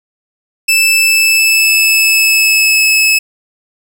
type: tone with pitch glide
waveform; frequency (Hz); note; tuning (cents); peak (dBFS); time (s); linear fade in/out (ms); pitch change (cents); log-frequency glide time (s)
sawtooth; 2637 to 2593; E7 to E7; 0 to -29; -4; 0.68-3.19; 10; -29; 0.89-2.83
effects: none